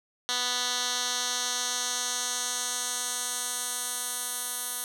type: tone with band-pass filter sweep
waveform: 10% pulse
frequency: 246.9 Hz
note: B3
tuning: in tune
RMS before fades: -31 dBFS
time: 0.29-4.84 s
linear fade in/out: 0 ms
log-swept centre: 4500 to 11000 Hz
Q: 1.5
effects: none